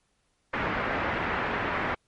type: low-pass noise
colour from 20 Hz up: white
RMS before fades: -29 dBFS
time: 0.53-1.95 s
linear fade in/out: 10 ms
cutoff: 2000 Hz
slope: 24 dB/octave
effects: pink hiss -72 dBFS RMS until 2.07 s + MP3 48 kbps